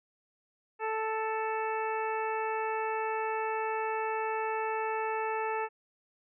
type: harmonic tone with a mistuned harmonic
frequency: 440 Hz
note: A4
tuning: in tune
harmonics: 1 / 2 / 3 / 4 / 5 / 6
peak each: -34 / -33 / -39 / -41 / -45 / -43 dBFS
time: 0.79-5.69 s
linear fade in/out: 50 ms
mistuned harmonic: 5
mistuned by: +17 cents
effects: none